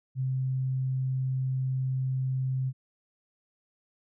sine tone, 130.81 Hz, C3, in tune, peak -26 dBFS, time 0.15-2.73 s, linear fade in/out 50 ms, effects none

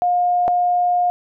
sine tone pair in turn, 712 / 712 Hz, F5 / F5, +33 / +33 cents, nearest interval unison, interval 0 cents, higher neither, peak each -14 dBFS, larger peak neither, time 0.02-0.48 / 0.48-1.1 s, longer second, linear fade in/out 0 ms, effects none

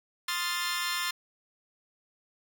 15% pulse chord, F dominant seventh, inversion second, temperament equal, 1046.5 / 1244.5 / 1396.9 / 1760 Hz, C6 / Eb6 / F6 / A6, 0 / 0 / 0 / 0 cents, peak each -27 / -32 / -30 / -27 dBFS, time 0.28-1.11 s, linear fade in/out 5 ms, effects none

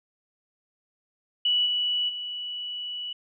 sine tone with level steps, 2949 Hz, F#7, 6 cents flat, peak -20 / -23 / -31 dBFS, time 1.45-3.13 s, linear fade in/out 5 ms, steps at 1.65 / 2.08 s, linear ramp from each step 20 ms, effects none

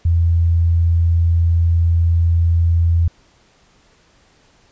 sine tone, 84.2 Hz, E2, 37 cents sharp, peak -11 dBFS, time 0.05-3.08 s, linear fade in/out 5 ms, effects pink hiss -54 dBFS RMS until 4.71 s + resampled to 16000 Hz

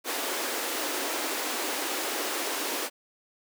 pink high-pass noise, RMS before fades -31 dBFS, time 0.04-2.9 s, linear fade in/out 50 ms, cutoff 280 Hz, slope 48 dB/octave, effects none

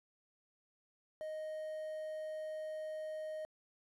triangle tone with quantisation, 622.3 Hz, D#5, in tune, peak -38 dBFS, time 1.21-3.45 s, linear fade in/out 0 ms, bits 11, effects resampled to 24000 Hz

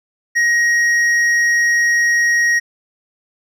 triangle tone with hard clipping, 1885 Hz, A#6, 19 cents sharp, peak -13 dBFS, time 0.35-2.6 s, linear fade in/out 20 ms, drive 9 dB, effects none

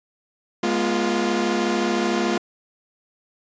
sawtooth chord, F diminished, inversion first, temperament equal with one note detuned, 207.7 / 241.3 / 349.2 Hz, Ab3 / Cb4 / F4, 0 / -40 / 0 cents, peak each -21 / -21 / -19 dBFS, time 0.63-2.38 s, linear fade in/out 5 ms, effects resampled to 16000 Hz

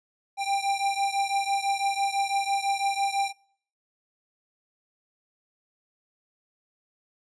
square beating tone pair, 790 / 796 Hz, G5 / G5, +13 / +26 cents, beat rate 6 Hz, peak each -27 / -29 dBFS, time 0.37-3.33 s, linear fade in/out 50 ms, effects noise-tail reverb RT60 0.6 s tail -26 dB re dry + resampled to 22050 Hz

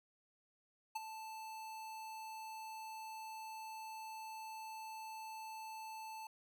square tone with ADSR envelope, 880 Hz, A5, in tune, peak -37 dBFS, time 0.95-6.27 s, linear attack 10 ms, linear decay 22 ms, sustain -10 dB, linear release 3 ms, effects none

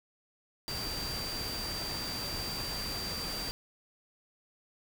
sine tone in noise, 4699 Hz, D8, in tune, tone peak -37 dBFS, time 0.68-3.51 s, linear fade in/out 0 ms, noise pink, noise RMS -39 dBFS, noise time 0.68-3.51 s, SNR -1 dB, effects none

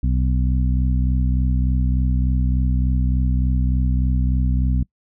harmonic tone, 63.4 Hz, B1, 46 cents sharp, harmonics 1 / 2 / 3 / 4, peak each -17 / -23 / -27 / -29 dBFS, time 0.03-4.83 s, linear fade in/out 5 ms, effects noise-tail reverb RT60 0.1 s tail -24 dB re dry

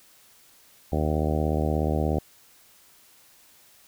harmonic tone, 76.8 Hz, D#2, 22 cents flat, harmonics 1 / 2 / 3 / 4 / 5 / 6 / 7 / 8 / 9 / 10, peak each -26 / -29 / -31 / -32 / -33 / -34 / -34 / -35 / -36 / -36 dBFS, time 0.92-2.19 s, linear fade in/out 5 ms, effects white hiss -56 dBFS RMS until 3.87 s

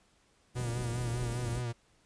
pink band-stop noise, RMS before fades -40 dBFS, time 0.54-1.63 s, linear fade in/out 50 ms, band 380 to 8600 Hz, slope 12 dB/octave
45% pulse tone with vibrato, 120.5 Hz, B2, 42 cents flat, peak -33 dBFS, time 0.55-1.73 s, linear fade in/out 20 ms, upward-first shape sine, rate 5 Hz, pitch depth 52 cents each way
effects pink hiss -68 dBFS RMS until 2.05 s + resampled to 22050 Hz

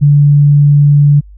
sine tone, 144.9 Hz, D3, 23 cents flat, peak -3 dBFS, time 0.01-1.21 s, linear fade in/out 20 ms, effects added 50 Hz sine -32 dBFS peak until 1.37 s

